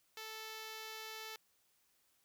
5% pulse tone, 439.4 Hz, A4, 2 cents flat, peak -34 dBFS, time 0.17-1.36 s, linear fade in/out 2 ms, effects white hiss -75 dBFS RMS until 2.24 s

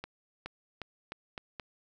accelerating click train, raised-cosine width 0.3 ms, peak -23 dBFS, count 6, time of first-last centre 0.04-1.598 s, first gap 420 ms, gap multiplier 0.85, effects none

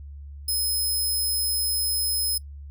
5% pulse tone, 5130 Hz, E8, 48 cents flat, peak -17 dBFS, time 0.48-2.38 s, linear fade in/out 5 ms, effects noise-tail reverb RT60 0.1 s tail -22 dB re dry + added 71 Hz sine -37 dBFS peak until 2.7 s

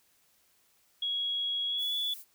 sine tone with pitch glide, 3322 to 3437 Hz, G#7 to A7, 0 to -41 cents, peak -29 dBFS, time 1.02-2.14 s, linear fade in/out 5 ms, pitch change +59 cents, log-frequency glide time 1.67-1.95 s
violet noise, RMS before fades -46 dBFS, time 1.77-2.25 s, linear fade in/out 50 ms
effects white hiss -68 dBFS RMS until 2.34 s

